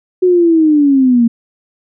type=linear sweep; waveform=sine; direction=down; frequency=370 to 228 Hz; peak=-6 dBFS; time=0.22-1.28 s; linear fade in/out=10 ms; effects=none